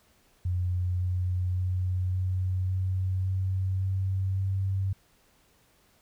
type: tone with pitch steps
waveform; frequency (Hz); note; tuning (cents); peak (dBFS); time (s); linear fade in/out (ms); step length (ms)
sine; 89.9 / 90.79 / 91.68 / 92.59 / 93.5 / 94.42 / 95.36 / 96.3; F#2 / F#2 / F#2 / F#2 / F#2 / F#2 / G2 / G2; -49 / -32 / -15 / +2 / +19 / +36 / -47 / -30; -25; 0.45-4.93; 5; 560
effects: pink hiss -64 dBFS RMS until 6.01 s